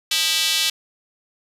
square tone with high-pass filter, 177.9 Hz, F3, 32 cents sharp, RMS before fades -20 dBFS, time 0.11-0.7 s, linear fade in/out 5 ms, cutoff 3400 Hz, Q 2.1, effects resampled to 32000 Hz

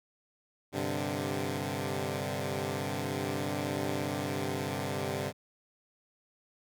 10% pulse chord, G suspended fourth, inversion none, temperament equal with one note detuned, 98 / 130.13 / 146.83 Hz, G2 / C3 / D3, 0 / -9 / 0 cents, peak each -28 dBFS, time 0.72-5.33 s, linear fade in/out 50 ms, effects none

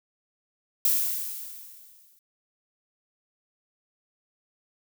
violet noise with exponential decay, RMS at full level -21 dBFS, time 0.85-2.19 s, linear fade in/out 1 ms, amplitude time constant 290 ms, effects none

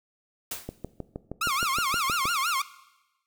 white noise with exponential decay, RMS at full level -30 dBFS, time 0.51-0.76 s, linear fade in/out 5 ms, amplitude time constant 53 ms
click train, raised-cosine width 2 ms, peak -20 dBFS, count 11, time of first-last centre 0.69-2.255 s, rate 6.39 Hz
sawtooth tone with vibrato, 1225 Hz, D#6, 27 cents flat, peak -21 dBFS, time 1.41-2.62 s, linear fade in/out 5 ms, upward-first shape sine, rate 5.8 Hz, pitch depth 260 cents each way
effects noise-tail reverb RT60 1.0 s tail -17 dB re dry

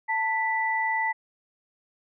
sine tone pair together, 889.2 / 1975.5 Hz, A5 / B6, +18 / 0 cents, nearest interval octave + major second, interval 1382 cents, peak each -26 dBFS, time 0.08-1.13 s, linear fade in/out 20 ms, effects none

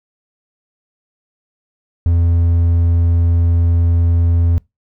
triangle tone, 84.9 Hz, F2, 48 cents flat, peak -8 dBFS, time 2.06-4.58 s, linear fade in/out 0 ms, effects noise-tail reverb RT60 0.2 s tail -24 dB re dry

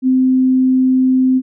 sine tone, 258.6 Hz, C4, 20 cents flat, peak -9 dBFS, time 0.02-1.42 s, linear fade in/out 50 ms, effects none

